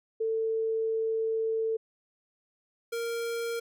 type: tone pair in turn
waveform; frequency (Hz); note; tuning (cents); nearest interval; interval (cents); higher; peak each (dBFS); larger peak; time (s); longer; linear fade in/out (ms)
sine / square; 446.1 / 465.1; A4 / A#4; +24 / -4; minor second; 72; second; -26 / -31; first; 0.2-1.77 / 2.92-3.6; first; 10
effects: none